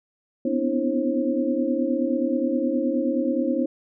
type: tone cluster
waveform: sine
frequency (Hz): 247.5 / 257 / 292 / 327.6 / 536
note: B3 / C4 / D4 / E4 / C5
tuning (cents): +4 / -31 / -10 / -11 / +42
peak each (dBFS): -27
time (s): 0.45-3.66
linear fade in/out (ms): 5
effects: none